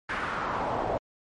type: noise with band-pass filter sweep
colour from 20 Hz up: brown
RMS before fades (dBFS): -30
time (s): 0.09-0.98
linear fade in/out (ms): 5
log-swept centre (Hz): 1700 to 650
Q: 2.2
effects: MP3 48 kbps